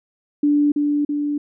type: tone with echo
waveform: sine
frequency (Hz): 292.3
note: D4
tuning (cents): -8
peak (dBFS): -13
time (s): 0.43-0.72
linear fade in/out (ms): 5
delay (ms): 330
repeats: 2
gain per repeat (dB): -3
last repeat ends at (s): 1.38
effects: none